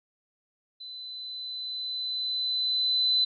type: tone with level ramp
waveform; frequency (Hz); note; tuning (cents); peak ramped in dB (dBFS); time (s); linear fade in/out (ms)
sine; 4019; B7; +30; -39 to -20; 0.8-3.25; 10
effects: none